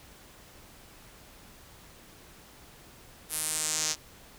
sawtooth tone with band-pass filter sweep, 155.56 Hz, D#3, in tune, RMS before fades -31 dBFS, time 3.29-3.96 s, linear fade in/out 50 ms, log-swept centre 11000 to 5900 Hz, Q 2.7, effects pink hiss -53 dBFS RMS until 4.38 s

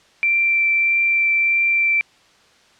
sine tone with vibrato, 2349 Hz, D7, in tune, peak -14 dBFS, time 0.23-2.01 s, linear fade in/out 0 ms, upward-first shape triangle, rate 1.6 Hz, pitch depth 8 cents each way, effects white hiss -53 dBFS RMS until 2.79 s + low-pass 5000 Hz 12 dB/octave

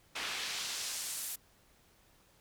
pink noise with band-pass filter sweep, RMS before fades -39 dBFS, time 0.15-1.36 s, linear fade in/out 10 ms, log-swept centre 2400 to 12000 Hz, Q 0.95, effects pink hiss -66 dBFS RMS until 2.4 s

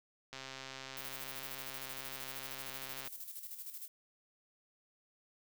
click train, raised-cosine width 0.2 ms, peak -28 dBFS, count 366, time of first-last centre 0.33-3.074 s, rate 133 Hz
violet noise with tremolo, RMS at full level -45 dBFS, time 0.97-3.88 s, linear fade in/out 2 ms, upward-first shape square, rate 13 Hz, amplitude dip 55%
effects none

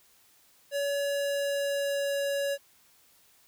square tone with pitch glide, 566 to 561.8 Hz, C#5 to C#5, +36 to +23 cents, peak -28 dBFS, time 0.71-2.58 s, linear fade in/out 50 ms, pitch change -13 cents, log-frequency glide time 0.99-2.21 s, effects white hiss -62 dBFS RMS until 3.47 s

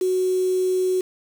sine tone with quantisation, 370 Hz, F#4, in tune, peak -18 dBFS, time 0.01-1.01 s, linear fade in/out 5 ms, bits 6, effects none

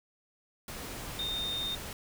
sine tone in noise, 3655 Hz, A#7, 35 cents flat, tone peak -32 dBFS, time 1.19-1.75 s, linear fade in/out 2 ms, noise pink, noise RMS -41 dBFS, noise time 0.68-1.93 s, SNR +6 dB, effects none

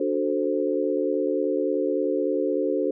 sine chord, D dominant seventh, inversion none, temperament equal, 293.7 / 370 / 440 / 523.3 Hz, D4 / F#4 / A4 / C5, 0 / 0 / 0 / 0 cents, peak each -27 dBFS, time 0-2.91 s, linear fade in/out 5 ms, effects none

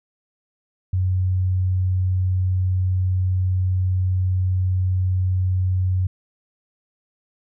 sine tone, 92.5 Hz, F#2, in tune, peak -17 dBFS, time 0.93-6.07 s, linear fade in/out 5 ms, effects none

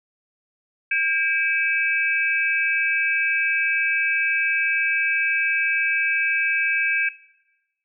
sine tone cluster, 1606 / 2311 / 2585 Hz, G6 / D7 / E7, +41 / -28 / -34 cents, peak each -23 dBFS, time 0.91-7.09 s, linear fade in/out 5 ms, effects noise-tail reverb RT60 1.0 s tail -19 dB re dry

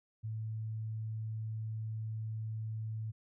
sine tone, 110 Hz, A2, in tune, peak -36 dBFS, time 0.23-3.12 s, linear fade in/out 20 ms, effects none

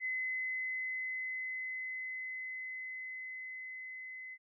sine tone with level ramp, 2035 Hz, C7, 49 cents flat, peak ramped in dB -33 to -44 dBFS, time 0-4.38 s, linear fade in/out 50 ms, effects none

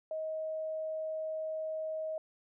sine tone, 631 Hz, D#5, 24 cents sharp, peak -34 dBFS, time 0.11-2.18 s, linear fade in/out 2 ms, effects none

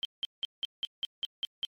sine tone bursts, 3136 Hz, G7, in tune, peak -28 dBFS, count 9, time 0.03-1.65 s, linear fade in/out 0 ms, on 20 ms, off 180 ms, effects MP3 64 kbps

